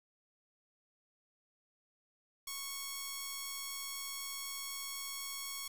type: tone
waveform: 5% pulse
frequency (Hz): 1104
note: C#6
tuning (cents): -7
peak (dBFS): -28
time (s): 2.47-5.68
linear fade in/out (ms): 5
effects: 9-bit